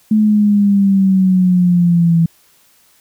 sine exponential sweep, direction down, 216.6 to 164.81 Hz, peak -8 dBFS, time 0.11-2.26 s, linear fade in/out 5 ms, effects white hiss -52 dBFS RMS until 3 s

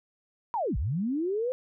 sine linear two-way sweep, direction down then up, 987.8 to 46.25 to 520 Hz, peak -26 dBFS, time 0.54-1.52 s, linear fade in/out 0 ms, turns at 0.77 s, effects none

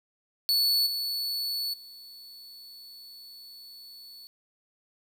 45% pulse tone with level steps, 4435 Hz, C#8, in tune, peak -21 / -28 / -44 dBFS, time 0.49-4.27 s, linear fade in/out 0 ms, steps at 0.86 / 1.73 s, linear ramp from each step 10 ms, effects 10-bit

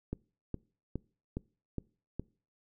click train, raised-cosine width 3 ms, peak -22 dBFS, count 6, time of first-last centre 0.13-2.196 s, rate 2.42 Hz, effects noise-tail reverb RT60 0.4 s tail -24 dB re dry

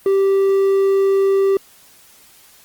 triangle tone, 390.6 Hz, G4, 6 cents flat, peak -10 dBFS, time 0.06-1.57 s, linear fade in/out 2 ms, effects white hiss -48 dBFS RMS until 2.64 s + Opus 24 kbps

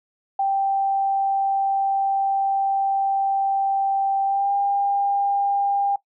sine tone with pitch glide, 784 to 800.5 Hz, G5 to G5, 0 to +36 cents, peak -18 dBFS, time 0.39-5.96 s, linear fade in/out 5 ms, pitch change +36 cents, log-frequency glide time 4.25-4.53 s, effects noise-tail reverb RT60 0.1 s tail -19 dB re dry

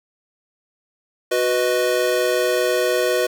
square chord, B major, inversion second, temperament equal with one note detuned, 368.5 / 493.9 / 622.3 Hz, F#4 / B4 / D#5, -7 / 0 / 0 cents, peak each -23 / -21 / -23 dBFS, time 1.31-3.27 s, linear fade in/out 10 ms, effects 8-bit

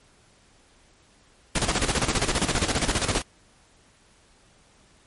pink noise with tremolo, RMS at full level -22 dBFS, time 1.55-3.22 s, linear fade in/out 5 ms, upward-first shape square, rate 15 Hz, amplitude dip 65%, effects pink hiss -58 dBFS RMS until 5.06 s + MP3 48 kbps

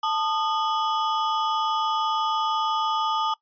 square ring-modulated tone, 1055 Hz, C6, 14 cents sharp, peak -20 dBFS, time 0.03-3.34 s, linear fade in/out 5 ms, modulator 173 Hz, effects noise-tail reverb RT60 0.1 s tail -20 dB re dry + resampled to 11025 Hz

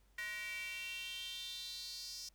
square tone with high-pass filter sweep, 210.2 Hz, G#3, 21 cents sharp, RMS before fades -45 dBFS, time 0.18-2.29 s, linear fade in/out 5 ms, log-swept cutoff 1900 to 5300 Hz, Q 5.9, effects added 50 Hz sine -67 dBFS peak until 2.34 s + pink hiss -75 dBFS RMS until 2.34 s

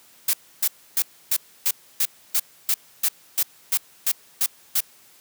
blue noise bursts, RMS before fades -20 dBFS, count 14, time 0.28-4.806 s, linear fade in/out 5 ms, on 54 ms, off 290 ms, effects white hiss -53 dBFS RMS until 5.2 s + high-pass 100 Hz 12 dB/octave

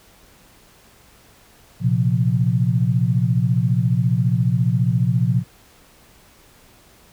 sine chord, Bb suspended second, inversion none, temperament just, 116.54 / 131.11 / 174.81 Hz, Bb2 / C3 / F3, 0 / +4 / +2 cents, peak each -19 / -19 / -21 dBFS, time 1.8-5.44 s, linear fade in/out 50 ms, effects pink hiss -51 dBFS RMS until 7.12 s

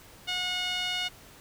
sawtooth tone with band-pass filter, 726 Hz, F#5, 33 cents flat, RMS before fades -31 dBFS, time 0.27-1.09 s, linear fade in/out 20 ms, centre 3100 Hz, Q 2.7, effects pink hiss -52 dBFS RMS until 1.4 s

